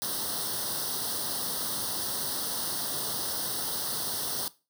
white noise with comb filter, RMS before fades -32 dBFS, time 0.02-4.48 s, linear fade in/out 0 ms, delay 0.21 ms, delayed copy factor +0.95, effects noise-tail reverb RT60 0.3 s tail -19 dB re dry + high-pass 100 Hz 12 dB/octave

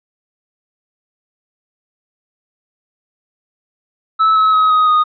triangle tone with pitch steps, 1306 / 1288.8 / 1271.8 / 1255 / 1238.4 Hz, E6 / E6 / D#6 / D#6 / D#6, -17 / -39 / +38 / +15 / -9 cents, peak -7 dBFS, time 4.19-5.04 s, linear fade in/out 20 ms, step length 170 ms, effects resampled to 11025 Hz

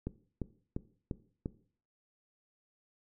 click train, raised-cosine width 3 ms, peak -22 dBFS, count 5, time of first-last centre 0.07-1.459 s, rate 2.88 Hz, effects noise-tail reverb RT60 0.5 s tail -17 dB re dry

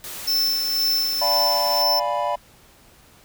white noise, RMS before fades -34 dBFS, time 0.04-1.82 s, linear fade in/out 0 ms
square tone with tremolo, 5320 Hz, E8, 15 cents sharp, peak -18 dBFS, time 0.27-2 s, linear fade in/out 10 ms, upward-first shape sine, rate 2 Hz, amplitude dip 40%
triangle chord, D diminished seventh, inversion none, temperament equal, 587.3 / 698.5 / 830.6 / 987.8 Hz, D5 / F5 / Ab5 / Cb6, 0 / 0 / 0 / 0 cents, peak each -24 / -25 / -27 / -23 dBFS, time 1.21-2.36 s, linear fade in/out 10 ms
effects pink hiss -52 dBFS RMS until 3.24 s

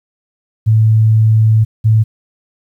sine tone pair in turn, 110 / 110 Hz, A2 / A2, 0 / 0 cents, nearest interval unison, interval 0 cents, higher neither, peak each -6 dBFS, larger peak neither, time 0.66-1.65 / 1.84-2.04 s, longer first, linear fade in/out 20 ms, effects 8-bit

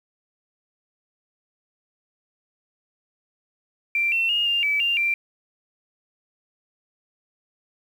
sine tone with pitch steps, 2357 / 2701 / 2849 / 2801 / 2300 / 2790 / 2361 Hz, D7 / E7 / F7 / F7 / D7 / F7 / D7, +6 / +42 / +34 / +4 / -37 / -2 / +9 cents, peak -19 dBFS, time 3.95-5.14 s, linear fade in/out 2 ms, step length 170 ms, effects 8-bit

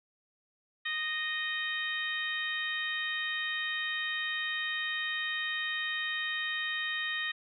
harmonic tone, 620 Hz, D#5, 6 cents flat, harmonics 2 / 3 / 4 / 5 / 6, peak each -44 / -33 / -41 / -40 / -39 dBFS, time 0.85-7.32 s, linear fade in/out 10 ms, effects none

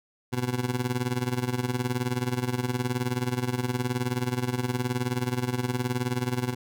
20% pulse tone with tremolo, 124.2 Hz, B2, 10 cents sharp, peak -18 dBFS, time 0.32-6.55 s, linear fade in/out 20 ms, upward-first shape sine, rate 19 Hz, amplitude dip 80%, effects none

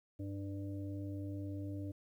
harmonic tone with a mistuned harmonic, 99 Hz, G2, 18 cents sharp, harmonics 1 / 3 / 5 / 6, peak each -41 / -43 / -56 / -54 dBFS, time 0.19-1.92 s, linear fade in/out 10 ms, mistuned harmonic 1, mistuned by -17 cents, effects 12-bit

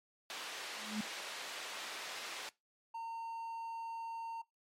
white band-pass noise, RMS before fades -45 dBFS, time 0.3-2.49 s, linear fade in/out 0 ms, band 440 to 4000 Hz, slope 12 dB/octave
sine tone with exponential growth, 213.7 Hz, G#3, 50 cents sharp, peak -32 dBFS, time 0.71-1.01 s, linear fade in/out 5 ms, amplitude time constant 64 ms
triangle tone, 914 Hz, A#5, 34 cents flat, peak -38 dBFS, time 2.94-4.42 s, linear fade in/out 10 ms
effects noise-tail reverb RT60 0.2 s tail -21 dB re dry + MP3 64 kbps

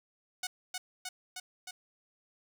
5% pulse tone with echo, 737 Hz, F#5, 7 cents flat, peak -22 dBFS, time 0.43-0.47 s, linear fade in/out 5 ms, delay 310 ms, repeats 4, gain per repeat -2 dB, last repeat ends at 1.71 s, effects none

